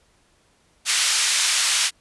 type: band-pass noise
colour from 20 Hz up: white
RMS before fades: -20 dBFS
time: 0.85-1.91 s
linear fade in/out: 50 ms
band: 1600 to 7900 Hz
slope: 12 dB/octave
effects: pink hiss -61 dBFS RMS until 2 s + resampled to 24000 Hz